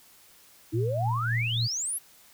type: exponential sweep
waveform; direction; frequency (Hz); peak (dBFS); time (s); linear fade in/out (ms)
sine; up; 305.8 to 11840; -28; 0.72-1.99; 20
type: tone with tremolo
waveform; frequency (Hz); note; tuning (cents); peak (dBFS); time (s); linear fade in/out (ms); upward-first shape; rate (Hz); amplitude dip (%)
sine; 116.54; A#2; 0; -24; 0.73-1.68; 20; triangle; 3.6; 50
effects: white hiss -56 dBFS RMS until 2.33 s